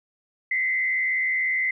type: tone with frequency modulation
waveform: sine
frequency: 2053 Hz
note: C7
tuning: 33 cents flat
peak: -21 dBFS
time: 0.51-1.71 s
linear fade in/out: 5 ms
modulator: 78.9 Hz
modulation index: 0.87
effects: none